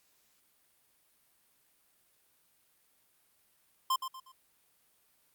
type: tone with echo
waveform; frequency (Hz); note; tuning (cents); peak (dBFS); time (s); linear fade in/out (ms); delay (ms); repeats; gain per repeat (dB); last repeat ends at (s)
square; 1046.5; C6; 0; -27; 3.9-3.96; 5; 120; 3; -9; 4.32
effects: white hiss -70 dBFS RMS until 5.34 s + Opus 48 kbps